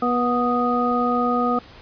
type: harmonic tone with a mistuned harmonic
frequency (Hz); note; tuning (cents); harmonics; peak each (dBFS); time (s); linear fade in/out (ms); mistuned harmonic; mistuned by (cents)
243.5; B3; -24; 1 / 2 / 3 / 5; -22 / -25 / -25 / -22; 0.02-1.59; 5; 5; +36
effects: pink hiss -45 dBFS RMS until 1.81 s + resampled to 11025 Hz